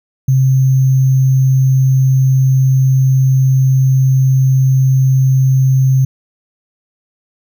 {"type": "tone with sample-and-hold", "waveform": "sine", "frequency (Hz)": 131.8, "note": "C3", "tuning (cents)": 13, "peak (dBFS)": -7, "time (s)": [0.28, 6.05], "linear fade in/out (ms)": 5, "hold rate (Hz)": 6300, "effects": []}